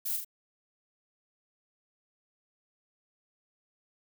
violet noise with echo, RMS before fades -33 dBFS, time 0.05-0.17 s, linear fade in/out 10 ms, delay 39 ms, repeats 2, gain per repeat -4 dB, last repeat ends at 0.248 s, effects none

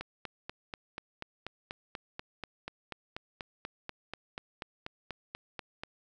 click train, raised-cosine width 0.3 ms, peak -22 dBFS, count 25, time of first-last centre 0.01-5.835 s, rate 4.12 Hz, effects none

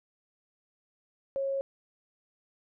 sine tone, 546 Hz, C#5, 26 cents flat, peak -28 dBFS, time 1.36-1.61 s, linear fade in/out 0 ms, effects none

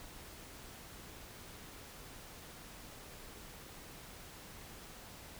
silence, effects pink hiss -52 dBFS RMS until 5.39 s

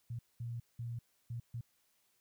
sine tone bursts at uneven times, 118 Hz, A#2, 22 cents sharp, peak -38 dBFS, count 5, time 0.1-0.19 / 0.4-0.6 / 0.79-0.99 / 1.3-1.4 / 1.54-1.61 s, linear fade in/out 5 ms, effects white hiss -75 dBFS RMS until 2.2 s

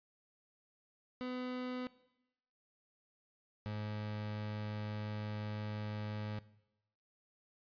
30% pulse tone pair in turn, 251.6 / 105.78 Hz, B3 / G#2, +32 / +32 cents, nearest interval octave + minor third, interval 1500 cents, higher first, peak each -36 / -36 dBFS, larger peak neither, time 1.21-1.87 / 3.66-6.39 s, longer second, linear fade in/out 0 ms, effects noise-tail reverb RT60 0.9 s tail -19 dB re dry + resampled to 11025 Hz

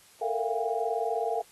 sine tone cluster, 444.2 / 463.9 / 672 / 712 / 808 Hz, A4 / A#4 / E5 / F5 / G#5, +16 / -8 / +33 / +33 / -48 cents, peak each -33 / -33 / -33 / -32 / -34 dBFS, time 0.21-1.42 s, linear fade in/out 10 ms, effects white hiss -57 dBFS RMS until 1.51 s + AAC 32 kbps

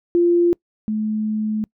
sine tone pair in turn, 346.2 / 215.2 Hz, F4 / A3, -15 / -38 cents, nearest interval minor sixth, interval 823 cents, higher first, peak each -12 / -19 dBFS, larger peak first, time 0.15-0.53 / 0.88-1.64 s, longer second, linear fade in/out 0 ms, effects noise-tail reverb RT60 0.1 s tail -26 dB re dry

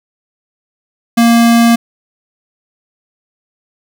square tone, 233.1 Hz, A#3, in tune, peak -6 dBFS, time 1.17-1.76 s, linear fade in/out 10 ms, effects none

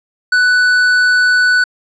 sine tone with tanh clipping, 1488 Hz, F#6, 9 cents sharp, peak -10 dBFS, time 0.32-1.64 s, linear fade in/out 5 ms, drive 11 dB, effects low-pass 7000 Hz 12 dB/octave

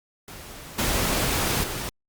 pink noise with level steps, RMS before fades -41 / -24 / -31 dBFS, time 0.28-1.89 s, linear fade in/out 0 ms, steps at 0.78 / 1.63 s, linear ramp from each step 10 ms, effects Opus 48 kbps

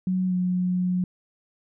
sine tone with pitch glide, 185 to 181.3 Hz, F#3 to F#3, 0 to -35 cents, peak -21 dBFS, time 0.07-1.04 s, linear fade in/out 2 ms, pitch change -35 cents, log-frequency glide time 0.27-0.34 s, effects none

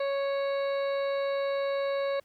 harmonic tone, 554.4 Hz, C#5, in tune, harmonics 1 / 2 / 3 / 4 / 5 / 7 / 8, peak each -27 / -38 / -43 / -43 / -51 / -45 / -52 dBFS, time 0-2.2 s, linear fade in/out 5 ms, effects pink hiss -67 dBFS RMS until 2.24 s

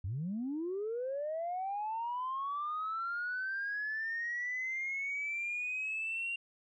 sine linear sweep, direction up, 82.8 to 2776 Hz, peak -33 dBFS, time 0.04-6.36 s, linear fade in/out 5 ms, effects tanh soft clip ceiling -30 dBFS

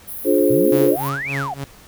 white high-pass noise, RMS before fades -31 dBFS, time 0.07-1.1 s, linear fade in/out 20 ms, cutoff 9900 Hz, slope 96 dB/octave
sine chord, D half-diminished seventh, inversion none, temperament just, 293.7 / 352.4 / 422.9 / 528.6 Hz, D4 / F4 / Ab4 / C5, 0 / +16 / +31 / +18 cents, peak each -18 dBFS, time 0.24-0.97 s, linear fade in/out 50 ms
sine exponential two-way sweep, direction up then down, 116.6 to 2637 to 674 Hz, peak -23 dBFS, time 0.5-1.54 s, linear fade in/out 5 ms, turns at 1.31 s
sawtooth tone with tremolo, 138.59 Hz, C#3, in tune, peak -18 dBFS, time 0.72-1.64 s, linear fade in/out 0 ms, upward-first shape sine, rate 3.4 Hz, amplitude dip 90%
effects pink hiss -46 dBFS RMS until 1.87 s

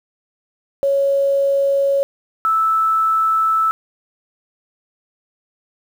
sine tone pair in turn, 554.4 / 1314 Hz, C#5 / E6, 0 / -6 cents, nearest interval octave + minor third, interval 1494 cents, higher second, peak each -13 dBFS, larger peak neither, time 0.83-2.03 / 2.45-3.71 s, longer second, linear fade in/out 0 ms, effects 7-bit

